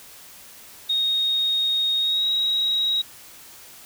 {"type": "tone with pitch glide", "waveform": "sine", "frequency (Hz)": [3729, 3818], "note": ["A#7", "A#7"], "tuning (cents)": [0, 41], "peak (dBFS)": -19, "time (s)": [0.89, 3.02], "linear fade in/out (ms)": 10, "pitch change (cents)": 41, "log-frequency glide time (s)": [1.99, 2.27], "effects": ["white hiss -45 dBFS RMS until 3.85 s"]}